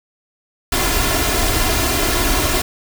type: noise with comb filter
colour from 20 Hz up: pink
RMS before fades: -17 dBFS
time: 0.72-2.62 s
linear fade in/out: 5 ms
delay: 2.9 ms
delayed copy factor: +0.65
effects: none